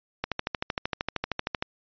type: click train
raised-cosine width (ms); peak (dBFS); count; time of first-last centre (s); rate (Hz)
0.3; -11; 19; 0.24-1.625; 13
effects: resampled to 11025 Hz